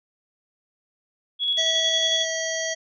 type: tone with tremolo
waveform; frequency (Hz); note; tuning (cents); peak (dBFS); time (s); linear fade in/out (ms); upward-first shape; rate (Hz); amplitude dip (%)
sine; 3356; G#7; +17; -19; 1.39-2.26; 50; square; 11; 30
type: harmonic tone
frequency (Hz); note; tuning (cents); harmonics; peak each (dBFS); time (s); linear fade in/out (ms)
648; E5; -30; 1 / 3 / 5 / 7 / 9 / 10; -29 / -30 / -33 / -37 / -32 / -34; 1.57-2.75; 20
effects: none